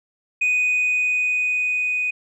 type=tone with level ramp; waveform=sine; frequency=2489 Hz; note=D#7; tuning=in tune; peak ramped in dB=-14 to -19 dBFS; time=0.41-2.11 s; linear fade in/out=10 ms; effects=tanh soft clip ceiling -15 dBFS